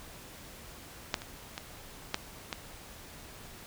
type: clicks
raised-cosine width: 0.2 ms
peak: -10 / -25 / -19 / -11 / -16 dBFS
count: 5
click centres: 1.142 / 1.219 / 1.579 / 2.144 / 2.528 s
effects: pink hiss -49 dBFS RMS until 3.66 s